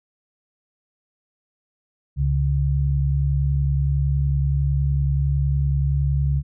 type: tone pair together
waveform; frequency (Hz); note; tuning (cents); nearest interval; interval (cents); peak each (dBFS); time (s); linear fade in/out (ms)
sine; 69.3 / 140.05; C#2 / C#3; 0 / +18; octave; 1218; -20; 2.16-6.43; 50
effects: none